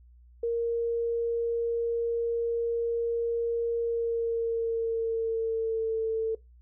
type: tone with pitch glide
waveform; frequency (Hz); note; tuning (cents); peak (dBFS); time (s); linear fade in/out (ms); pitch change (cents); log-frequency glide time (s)
sine; 466.2 to 445.9; A#4 to A4; 0 to +23; -25; 0.43-6.35; 5; -77; 3.8-6
effects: noise-tail reverb RT60 0.2 s tail -21 dB re dry + added 60 Hz sine -52 dBFS peak until 6.61 s